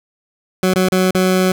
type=tone with dropouts; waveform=20% pulse; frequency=185.6 Hz; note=F#3; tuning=6 cents sharp; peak=-7 dBFS; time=0.63-1.52 s; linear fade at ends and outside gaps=2 ms; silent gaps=0.738-0.759 / 0.886-0.921 / 1.109-1.148 s; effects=none